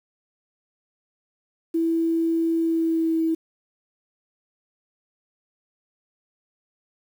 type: tone with pitch glide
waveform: sine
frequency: 329.6 to 324.3 Hz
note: E4 to E4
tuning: 0 to -28 cents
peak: -19 dBFS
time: 1.74-3.35 s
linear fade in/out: 10 ms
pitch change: -28 cents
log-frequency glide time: 2.58-3.2 s
effects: 8-bit